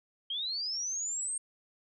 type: linear sweep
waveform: sine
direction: up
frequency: 3136 to 8580 Hz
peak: -32 dBFS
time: 0.3-1.38 s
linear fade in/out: 5 ms
effects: none